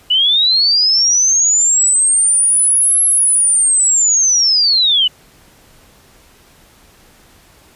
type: linear two-way sweep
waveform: sine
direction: up then down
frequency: 2914 to 11150 to 2914 Hz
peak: -9 dBFS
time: 0.1-5.08 s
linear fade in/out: 10 ms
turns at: 3.03 s
effects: pink hiss -47 dBFS RMS until 7.75 s + resampled to 32000 Hz